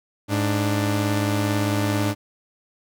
sawtooth tone pair together, 104.6 / 295.9 Hz, G#2 / D4, +13 / +13 cents, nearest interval octave + tritone, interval 1800 cents, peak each -18 / -20 dBFS, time 0.28-2.15 s, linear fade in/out 50 ms, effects none

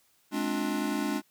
square chord, D half-diminished seventh, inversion second, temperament just, 211.4 / 264.3 / 293.7 / 352.4 Hz, Ab3 / C4 / D4 / F4, +31 / +18 / 0 / +16 cents, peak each -34 / -36 / -32 / -38 dBFS, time 0.31-1.22 s, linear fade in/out 50 ms, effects white hiss -67 dBFS RMS until 1.3 s

